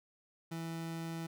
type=tone; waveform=30% pulse; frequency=164.81 Hz; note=E3; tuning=in tune; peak=-36 dBFS; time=0.51-1.27 s; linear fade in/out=10 ms; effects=none